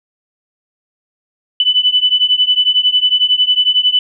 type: beating tone pair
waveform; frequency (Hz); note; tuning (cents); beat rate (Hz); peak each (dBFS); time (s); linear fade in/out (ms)
sine; 2986 / 2997; F#7 / F#7; +15 / +22; 11; -13 / -12; 1.6-3.99; 2
effects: none